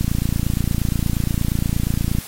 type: click train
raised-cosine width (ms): 5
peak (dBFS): -7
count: 63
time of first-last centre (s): 0.01-2.185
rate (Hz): 28.5
effects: white hiss -36 dBFS RMS until 2.27 s + AAC 48 kbps